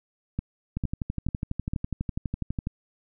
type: two click trains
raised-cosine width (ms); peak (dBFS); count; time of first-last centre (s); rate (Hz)
5; -16 / -15; 24 / 4; 0.77-2.671 / 0.39-1.735; 12.1 / 2.23
effects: none